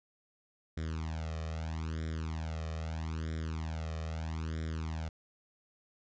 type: tone with flanger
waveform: sawtooth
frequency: 80 Hz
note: D#2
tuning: 49 cents sharp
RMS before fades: -37 dBFS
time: 0.77-5.09 s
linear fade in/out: 5 ms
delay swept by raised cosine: 0.55 to 1.65 ms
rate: 0.78 Hz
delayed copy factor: +0.85
effects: resampled to 16000 Hz